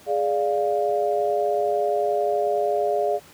sine chord, D diminished, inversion second, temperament equal, 415.3 / 587.3 / 698.5 Hz, Ab4 / D5 / F5, 0 / 0 / 0 cents, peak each -24 dBFS, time 0.06-3.2 s, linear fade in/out 50 ms, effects pink hiss -49 dBFS RMS until 3.33 s + high-pass 80 Hz 12 dB/octave

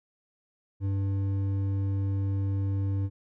sine tone with hard clipping, 98 Hz, G2, in tune, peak -27 dBFS, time 0.8-3.1 s, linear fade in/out 50 ms, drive 7 dB, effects none

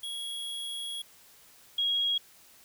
square / sine tone pair in turn, 3322 / 3295 Hz, G#7 / G#7, 0 / -14 cents, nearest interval unison, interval 14 cents, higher first, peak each -35 / -25 dBFS, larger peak second, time 0.03-1.02 / 1.78-2.18 s, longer first, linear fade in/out 5 ms, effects white hiss -57 dBFS RMS until 2.64 s

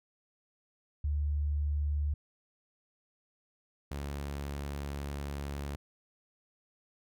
sine / sawtooth tone pair in turn, 73.42 / 70.96 Hz, D2 / C#2, 0 / +41 cents, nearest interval minor second, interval 59 cents, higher first, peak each -28 / -32 dBFS, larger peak first, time 1.04-2.14 / 3.91-5.76 s, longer second, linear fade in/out 5 ms, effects none

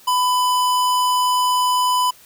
square tone, 999 Hz, B5, 20 cents sharp, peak -16 dBFS, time 0.07-2.11 s, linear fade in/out 10 ms, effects white hiss -48 dBFS RMS until 2.25 s

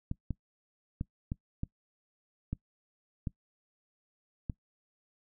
clicks, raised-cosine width 5 ms, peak -21 dBFS, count 8, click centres 0.114 / 0.307 / 1.011 / 1.319 / 1.634 / 2.53 / 3.272 / 4.498 s, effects noise-tail reverb RT60 0.1 s tail -22 dB re dry

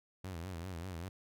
sawtooth tone with vibrato, 88.3 Hz, F2, 20 cents sharp, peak -37 dBFS, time 0.24-1.09 s, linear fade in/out 5 ms, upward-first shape sine, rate 5.1 Hz, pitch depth 140 cents each way, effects none

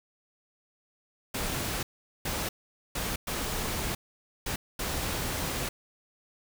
pink noise bursts at uneven times, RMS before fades -32 dBFS, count 6, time 1.34-1.83 / 2.25-2.49 / 2.95-3.16 / 3.27-3.95 / 4.46-4.56 / 4.79-5.69 s, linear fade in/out 5 ms, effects none

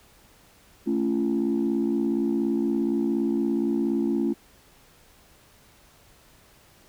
sine chord, A augmented, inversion none, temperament equal with one note detuned, 220 / 277.2 / 341.3 Hz, A3 / C#4 / E#4, 0 / 0 / -40 cents, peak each -25 dBFS, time 0.86-4.34 s, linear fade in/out 20 ms, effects tanh soft clip ceiling -16 dBFS + pink hiss -56 dBFS RMS until 6.88 s

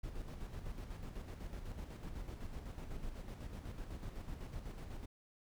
brown noise with tremolo, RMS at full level -44 dBFS, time 0.03-5.06 s, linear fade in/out 10 ms, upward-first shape square, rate 8 Hz, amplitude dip 45%, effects none

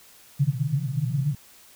white band-pass noise, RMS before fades -25 dBFS, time 0.39-1.35 s, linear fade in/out 5 ms, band 130 to 150 Hz, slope 96 dB/octave, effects white hiss -52 dBFS RMS until 1.75 s

